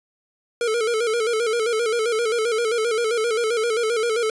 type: tone with vibrato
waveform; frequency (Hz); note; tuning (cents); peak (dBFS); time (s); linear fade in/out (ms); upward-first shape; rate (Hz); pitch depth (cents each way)
square; 455.3; A#4; -41; -20; 0.61-4.3; 2; square; 7.6; 74
effects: resampled to 24000 Hz